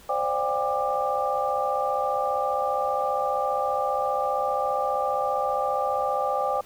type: tone cluster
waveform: sine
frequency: 522 / 582 / 727 / 802 / 1187 Hz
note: C5 / D5 / F#5 / G5 / D6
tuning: -4 / -16 / -31 / +39 / +18 cents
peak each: -29 / -29 / -34 / -27 / -29 dBFS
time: 0.09-6.61 s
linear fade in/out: 5 ms
effects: pink hiss -51 dBFS RMS until 6.65 s